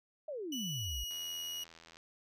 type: exponential sweep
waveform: sine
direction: down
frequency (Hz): 642 to 52.8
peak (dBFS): -38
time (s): 0.28-1.04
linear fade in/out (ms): 5
type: tone with pitch glide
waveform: 30% pulse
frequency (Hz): 2956 to 2902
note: F#7 to F#7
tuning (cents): -2 to -34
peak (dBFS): -36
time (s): 0.52-1.64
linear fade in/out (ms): 5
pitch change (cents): -32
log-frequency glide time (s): 0.68-1.02
type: click train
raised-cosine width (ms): 0.2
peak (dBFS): -37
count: 72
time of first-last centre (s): 1.11-1.97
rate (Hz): 82.6
effects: none